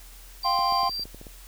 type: tone with tremolo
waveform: triangle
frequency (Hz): 4709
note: D8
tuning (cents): +4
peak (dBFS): -27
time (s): 0.43-1.04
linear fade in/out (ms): 5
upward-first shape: sine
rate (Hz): 3.9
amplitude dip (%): 25
type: chord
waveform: triangle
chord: F suspended second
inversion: none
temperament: just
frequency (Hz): 698.5 / 785.8 / 1047.7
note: F5 / G5 / C6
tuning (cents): 0 / +4 / +2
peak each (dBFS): -27 / -25 / -22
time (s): 0.44-0.9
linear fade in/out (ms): 20
type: clicks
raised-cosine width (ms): 2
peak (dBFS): -30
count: 9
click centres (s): 0.59 / 0.723 / 0.833 / 0.895 / 0.996 / 1.055 / 1.146 / 1.214 / 1.268
effects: added 42 Hz sine -45 dBFS peak until 1.47 s + white hiss -50 dBFS RMS until 1.47 s